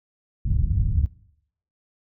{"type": "low-pass noise", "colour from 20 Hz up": "white", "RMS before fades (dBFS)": -21, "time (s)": [0.45, 1.06], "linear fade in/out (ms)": 0, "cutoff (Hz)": 110, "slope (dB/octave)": 24, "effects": ["noise-tail reverb RT60 0.7 s tail -21 dB re dry"]}